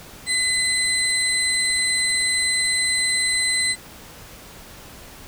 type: tone cluster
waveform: sine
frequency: 2021 / 4059 / 8110 Hz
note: B6 / B7 / B8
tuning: +39 / +47 / +45 cents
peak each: -22 dBFS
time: 0.26-3.76 s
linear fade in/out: 50 ms
effects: tanh soft clip ceiling -11 dBFS + pink hiss -42 dBFS RMS until 5.27 s